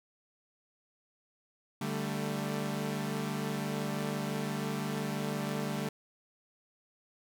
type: chord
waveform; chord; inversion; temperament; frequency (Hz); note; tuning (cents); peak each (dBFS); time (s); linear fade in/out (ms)
sawtooth; D suspended fourth; none; equal with one note detuned; 146.83 / 196 / 221.9; D3 / G3 / A3; 0 / 0 / +15; -33; 1.81-5.89; 5
effects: none